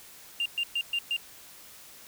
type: tone bursts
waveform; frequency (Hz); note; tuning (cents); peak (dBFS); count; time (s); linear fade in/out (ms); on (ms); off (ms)
sine; 2794; F7; 0; -24; 5; 0.4-1.165; 2; 57; 120
effects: tanh soft clip ceiling -23 dBFS + white hiss -50 dBFS RMS until 2.07 s